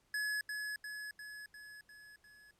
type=tone with echo; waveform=square; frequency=1697 Hz; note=G#6; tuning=37 cents sharp; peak=-35 dBFS; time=0.14-0.41 s; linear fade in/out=2 ms; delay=350 ms; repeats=6; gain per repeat=-4 dB; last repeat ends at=2.51 s; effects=pink hiss -74 dBFS RMS until 2.59 s + low-pass 12000 Hz 12 dB/octave